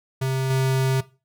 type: tone with level steps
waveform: square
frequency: 132.3 Hz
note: C3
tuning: 20 cents sharp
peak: -22 / -19 dBFS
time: 0.21-1.01 s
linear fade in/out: 10 ms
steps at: 0.5 s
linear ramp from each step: 5 ms
effects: noise-tail reverb RT60 0.3 s tail -18 dB re dry